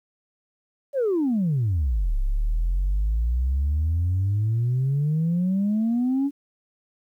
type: exponential two-way sweep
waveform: sine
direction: down then up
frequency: 583 to 32.93 to 286.4 Hz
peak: -18 dBFS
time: 0.93-6.31 s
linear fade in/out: 50 ms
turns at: 2.18 s
effects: tanh soft clip ceiling -17 dBFS + 10-bit